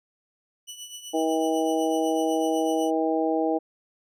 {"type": "tone with tremolo", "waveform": "20% pulse", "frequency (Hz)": 2960, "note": "F#7", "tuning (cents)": 0, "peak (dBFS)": -30, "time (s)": [0.67, 2.91], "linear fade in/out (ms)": 20, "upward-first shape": "triangle", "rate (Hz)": 8, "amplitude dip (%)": 70}
{"type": "harmonic tone", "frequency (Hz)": 160, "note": "D#3", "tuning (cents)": 49, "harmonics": [2, 3, 4, 5], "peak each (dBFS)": [-25, -27, -28, -29], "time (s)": [1.13, 3.59], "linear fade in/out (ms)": 20}
{"effects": []}